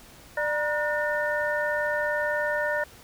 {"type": "tone cluster", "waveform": "sine", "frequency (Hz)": [596, 947, 1456, 1810], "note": ["D5", "A#5", "F#6", "A6"], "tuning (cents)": [25, 27, -28, 48], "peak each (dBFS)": [-27, -33, -31, -29], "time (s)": [0.37, 2.84], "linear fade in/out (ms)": 5, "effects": ["pink hiss -50 dBFS RMS until 3.03 s"]}